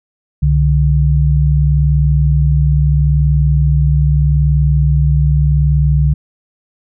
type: tone pair together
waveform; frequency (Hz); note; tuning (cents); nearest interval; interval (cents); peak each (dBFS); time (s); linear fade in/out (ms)
sine; 66.05 / 146.83; C2 / D3; +17 / 0; octave + major second; 1383; -11; 0.42-6.14; 10
effects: none